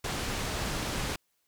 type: low-pass noise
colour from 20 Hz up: pink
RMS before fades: -33 dBFS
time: 0.04-1.16 s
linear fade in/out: 5 ms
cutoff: 8400 Hz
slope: 12 dB/octave
effects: white hiss -75 dBFS RMS until 1.47 s